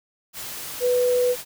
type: tone in noise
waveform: sine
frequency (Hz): 494.6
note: B4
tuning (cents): +3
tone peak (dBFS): -17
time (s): 0.8-1.36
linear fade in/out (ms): 50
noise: white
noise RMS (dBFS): -34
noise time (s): 0.33-1.45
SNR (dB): +14
effects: none